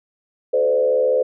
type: tone with frequency modulation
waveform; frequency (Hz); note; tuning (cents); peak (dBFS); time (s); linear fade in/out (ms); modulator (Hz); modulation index
sine; 513; C5; -34; -14; 0.53-1.23; 10; 74.8; 0.88
effects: none